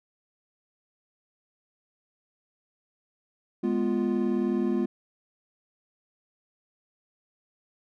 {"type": "chord", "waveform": "triangle", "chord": "F diminished", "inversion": "first", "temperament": "equal", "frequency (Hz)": [207.7, 246.9, 349.2], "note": ["Ab3", "Cb4", "F4"], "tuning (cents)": [0, 0, 0], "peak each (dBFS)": -26, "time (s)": [3.63, 4.86], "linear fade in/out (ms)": 10, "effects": []}